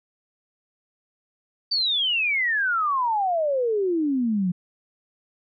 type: exponential sweep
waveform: sine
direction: down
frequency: 4652 to 172.7 Hz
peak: -20 dBFS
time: 1.71-4.52 s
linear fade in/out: 10 ms
effects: none